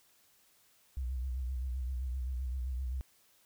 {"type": "tone with vibrato", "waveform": "sine", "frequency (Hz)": 63.6, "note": "C2", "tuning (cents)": -48, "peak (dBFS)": -33, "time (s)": [0.97, 3.01], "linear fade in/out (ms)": 0, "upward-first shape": "sine", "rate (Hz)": 7.7, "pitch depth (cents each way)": 83, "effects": ["white hiss -67 dBFS RMS until 3.45 s"]}